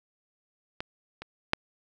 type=clicks; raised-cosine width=0.3 ms; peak=-17 / -23 / -6 dBFS; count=3; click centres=0.805 / 1.22 / 1.534 s; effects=none